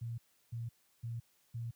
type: tone bursts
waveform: sine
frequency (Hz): 116.54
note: A#2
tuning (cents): 0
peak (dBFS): -37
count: 4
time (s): 0.01-1.71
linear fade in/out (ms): 10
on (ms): 170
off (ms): 340
effects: white hiss -72 dBFS RMS until 1.75 s + high-pass 60 Hz 12 dB/octave